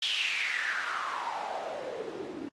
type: noise with band-pass filter sweep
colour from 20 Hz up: white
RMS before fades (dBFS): -34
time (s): 0.02-2.49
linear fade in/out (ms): 5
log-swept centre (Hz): 3300 to 280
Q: 6.2
effects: low-pass 7000 Hz 12 dB/octave + AAC 32 kbps